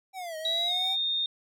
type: linear two-way sweep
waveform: square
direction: down then up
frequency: 779 to 622.3 to 779 Hz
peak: -35 dBFS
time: 0.13-0.97 s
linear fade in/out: 50 ms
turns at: 0.37 s
type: tone with pitch glide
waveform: sine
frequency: 3858 to 3665 Hz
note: B7 to A#7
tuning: -41 to -30 cents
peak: -25 dBFS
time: 0.45-1.26 s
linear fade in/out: 2 ms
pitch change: -89 cents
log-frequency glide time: 0.67-0.73 s
effects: MP3 96 kbps